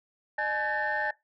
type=tone cluster; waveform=sine; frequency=607 / 848 / 1536 / 1698 / 1799 Hz; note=D#5 / G#5 / G6 / G#6 / A6; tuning=-43 / +36 / -36 / +38 / +38 cents; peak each=-34 / -31 / -35 / -36 / -30 dBFS; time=0.38-1.11 s; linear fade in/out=5 ms; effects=noise-tail reverb RT60 0.2 s tail -21 dB re dry + tanh soft clip ceiling -20 dBFS